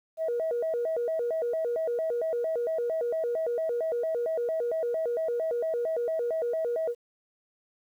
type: tone with vibrato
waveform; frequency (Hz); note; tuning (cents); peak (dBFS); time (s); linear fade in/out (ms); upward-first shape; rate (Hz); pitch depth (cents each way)
sine; 554.4; C#5; 0; -25; 0.17-6.95; 50; square; 4.4; 260
effects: tanh soft clip ceiling -22 dBFS + 10-bit